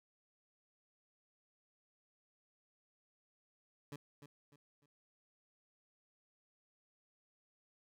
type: tone with echo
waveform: 20% pulse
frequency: 143.7 Hz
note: D3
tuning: 37 cents flat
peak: -40 dBFS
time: 3.92-3.96 s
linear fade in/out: 2 ms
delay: 300 ms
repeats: 3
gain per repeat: -9 dB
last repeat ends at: 4.86 s
effects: none